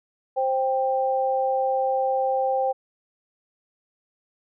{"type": "tone pair together", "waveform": "sine", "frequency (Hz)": [526, 788.1], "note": ["C5", "G5"], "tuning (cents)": [9, 9], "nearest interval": "perfect fifth", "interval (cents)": 700, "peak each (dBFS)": -23, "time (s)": [0.36, 2.73], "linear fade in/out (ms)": 20, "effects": []}